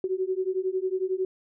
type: beating tone pair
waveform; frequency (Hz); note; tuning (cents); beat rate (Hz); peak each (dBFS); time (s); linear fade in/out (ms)
sine; 369.5 / 380.5; F#4 / F#4; -2 / +48; 11; -28; 0.04-1.25; 2
effects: none